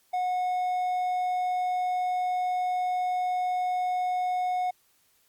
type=tone; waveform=triangle; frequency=729 Hz; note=F#5; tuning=26 cents flat; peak=-23 dBFS; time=0.13-4.71 s; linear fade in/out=10 ms; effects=white hiss -66 dBFS RMS until 5.28 s + Opus 48 kbps